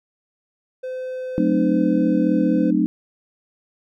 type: tone with pitch glide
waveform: triangle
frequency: 513 to 507.4 Hz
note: C5 to B4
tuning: -34 to +47 cents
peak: -24 dBFS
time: 0.83-2.71 s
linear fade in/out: 10 ms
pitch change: -19 cents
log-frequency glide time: 1.1-2.21 s
type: chord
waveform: sine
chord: F# diminished seventh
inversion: none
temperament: equal with one note detuned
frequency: 185 / 220 / 261.6 / 305.4 Hz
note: F#3 / A3 / C4 / Eb4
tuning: 0 / 0 / 0 / -32 cents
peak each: -22 / -22 / -22 / -19 dBFS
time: 1.38-2.86 s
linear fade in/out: 0 ms
effects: none